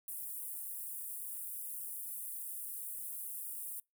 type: high-pass noise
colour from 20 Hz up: pink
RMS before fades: -43 dBFS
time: 0.08-3.8 s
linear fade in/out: 2 ms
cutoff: 9300 Hz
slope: 48 dB/octave
effects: noise-tail reverb RT60 0.2 s tail -25 dB re dry